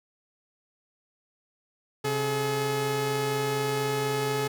sawtooth tone pair together, 134 / 426.2 Hz, C3 / G#4, +42 / +45 cents, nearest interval octave + minor sixth, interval 2003 cents, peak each -27 / -23 dBFS, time 2.04-4.48 s, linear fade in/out 10 ms, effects none

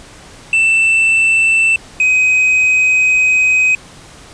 triangle tone pair in turn, 2663 / 2519 Hz, E7 / D#7, +17 / +21 cents, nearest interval minor second, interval 96 cents, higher first, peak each -7 dBFS, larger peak neither, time 0.53-1.76 / 2-3.75 s, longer second, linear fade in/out 2 ms, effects pink hiss -38 dBFS RMS until 4.33 s + resampled to 22050 Hz

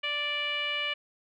10% pulse tone with low-pass filter, 586 Hz, D5, 4 cents flat, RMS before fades -31 dBFS, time 0.03-0.94 s, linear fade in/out 10 ms, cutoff 2700 Hz, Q 7.7, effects none

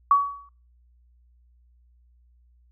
sine tone with exponential decay, 1130 Hz, C#6, 33 cents sharp, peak -11 dBFS, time 0.11-0.49 s, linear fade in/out 2 ms, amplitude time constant 82 ms, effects noise-tail reverb RT60 0.4 s tail -21 dB re dry + added 60 Hz sine -56 dBFS peak until 2.71 s

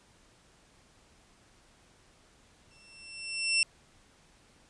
20% pulse tone with exponential growth, 2700 Hz, E7, 41 cents sharp, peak -17 dBFS, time 2.71-3.63 s, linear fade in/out 1 ms, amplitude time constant 200 ms, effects pink hiss -62 dBFS RMS until 4.69 s + resampled to 22050 Hz

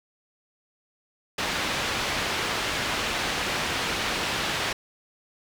white low-pass noise, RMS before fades -28 dBFS, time 1.38-4.73 s, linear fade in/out 5 ms, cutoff 3300 Hz, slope 12 dB/octave, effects none

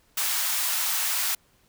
white high-pass noise, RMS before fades -26 dBFS, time 0.17-1.35 s, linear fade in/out 5 ms, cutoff 780 Hz, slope 24 dB/octave, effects pink hiss -63 dBFS RMS until 1.68 s

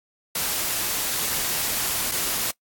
white noise with dropouts, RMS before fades -25 dBFS, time 0.35-2.51 s, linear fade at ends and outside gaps 5 ms, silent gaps 2.114-2.118 s, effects noise-tail reverb RT60 0.1 s tail -23 dB re dry + AAC 64 kbps

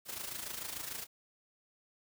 white noise with amplitude modulation, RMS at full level -39 dBFS, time 0.05-1.07 s, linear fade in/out 50 ms, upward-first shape sine, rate 26.8 Hz, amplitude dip 65%, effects none

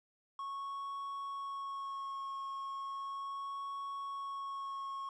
triangle tone with vibrato, 1100 Hz, C#6, 14 cents flat, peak -37 dBFS, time 0.39-5.09 s, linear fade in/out 2 ms, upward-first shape sine, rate 0.36 Hz, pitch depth 14 cents each way, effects resampled to 22050 Hz + 12-bit

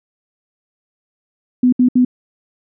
sine tone bursts, 249.9 Hz, B3, 21 cents sharp, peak -8 dBFS, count 3, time 1.63-2.049 s, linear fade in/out 5 ms, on 95 ms, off 67 ms, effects none

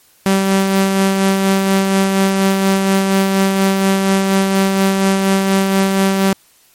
sawtooth tone with tremolo, 193.6 Hz, G3, 21 cents flat, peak -6 dBFS, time 0.26-6.33 s, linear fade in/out 0 ms, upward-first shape sine, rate 4.2 Hz, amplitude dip 35%, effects white hiss -51 dBFS RMS until 6.74 s + MP3 64 kbps

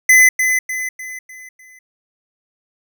square tone with echo, 2023 Hz, B6, 41 cents sharp, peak -7 dBFS, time 0.09-0.29 s, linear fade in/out 5 ms, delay 300 ms, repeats 5, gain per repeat -7 dB, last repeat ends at 1.79 s, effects none

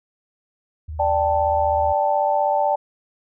sine tone with vibrato, 77.78 Hz, D#2, in tune, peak -28 dBFS, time 0.88-1.93 s, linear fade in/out 10 ms, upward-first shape sine, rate 19 Hz, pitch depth 130 cents each way
sine chord, D suspended fourth, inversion none, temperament equal, 587.3 / 784 / 880 Hz, D5 / G5 / A5, 0 / 0 / 0 cents, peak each -21 dBFS, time 0.99-2.76 s, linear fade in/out 10 ms
effects none

